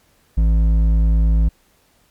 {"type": "tone with hard clipping", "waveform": "sine", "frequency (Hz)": 54.6, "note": "A1", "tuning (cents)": -13, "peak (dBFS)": -13, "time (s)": [0.37, 1.49], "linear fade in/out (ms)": 10, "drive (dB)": 7, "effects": ["pink hiss -58 dBFS RMS until 2.1 s", "MP3 96 kbps"]}